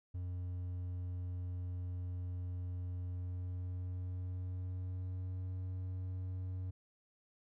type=tone with pitch glide; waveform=triangle; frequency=90 to 92.32 Hz; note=F#2 to F#2; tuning=-47 to -3 cents; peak=-36 dBFS; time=0.14-6.71 s; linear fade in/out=10 ms; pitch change=+44 cents; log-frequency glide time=3.13-5.51 s; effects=none